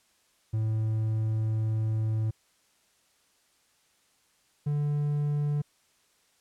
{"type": "tone pair in turn", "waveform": "triangle", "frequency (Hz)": [109.8, 146.56], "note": ["A2", "D3"], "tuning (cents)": [-3, -3], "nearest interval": "perfect fourth", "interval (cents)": 500, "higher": "second", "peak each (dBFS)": -23, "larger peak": "neither", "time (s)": [[0.53, 2.31], [4.66, 5.62]], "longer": "first", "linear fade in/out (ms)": 10, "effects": ["white hiss -67 dBFS RMS until 6.4 s", "low-pass 10000 Hz 12 dB/octave"]}